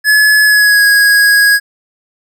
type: tone with pitch glide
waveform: square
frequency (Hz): 1706 to 1653.6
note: G#6 to G#6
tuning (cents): +46 to -8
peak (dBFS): -6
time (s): 0.04-1.6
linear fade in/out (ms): 50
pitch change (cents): -54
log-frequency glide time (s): 0.44-0.85
effects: none